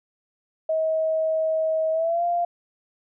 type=tone with pitch glide; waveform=sine; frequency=637 to 694.7 Hz; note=D#5 to F5; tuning=+41 to -9 cents; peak=-20 dBFS; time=0.69-2.45 s; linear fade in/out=5 ms; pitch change=+150 cents; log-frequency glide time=1.92-2.24 s; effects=none